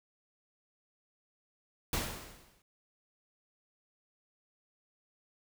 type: noise with exponential decay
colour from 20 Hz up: pink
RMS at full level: -31 dBFS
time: 1.93-2.62 s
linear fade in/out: 2 ms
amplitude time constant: 150 ms
effects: none